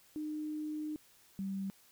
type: tone pair in turn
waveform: sine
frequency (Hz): 305 / 194.31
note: D#4 / G3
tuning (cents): -34 / -15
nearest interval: minor sixth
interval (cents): 781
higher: first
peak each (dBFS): -36 / -35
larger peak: second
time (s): 0.16-0.96 / 1.39-1.7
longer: first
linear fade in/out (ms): 0
effects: white hiss -64 dBFS RMS until 1.91 s